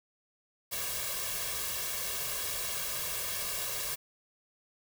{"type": "noise with comb filter", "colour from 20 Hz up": "white", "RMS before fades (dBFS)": -35, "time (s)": [0.71, 3.96], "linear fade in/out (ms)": 20, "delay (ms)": 1.8, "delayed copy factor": 0.8, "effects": []}